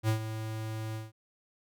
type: tone with ADSR envelope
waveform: square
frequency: 110 Hz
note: A2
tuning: in tune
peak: -24 dBFS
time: 0.03-1.12 s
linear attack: 56 ms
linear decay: 100 ms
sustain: -11 dB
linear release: 170 ms
effects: none